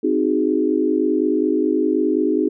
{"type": "chord", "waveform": "sine", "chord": "Ab dominant seventh", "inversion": "first", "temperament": "equal", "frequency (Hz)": [261.6, 311.1, 370, 415.3], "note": ["C4", "Eb4", "Gb4", "Ab4"], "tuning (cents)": [0, 0, 0, 0], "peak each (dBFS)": [-22, -19, -22, -22], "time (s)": [0.03, 2.49], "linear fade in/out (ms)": 10, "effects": []}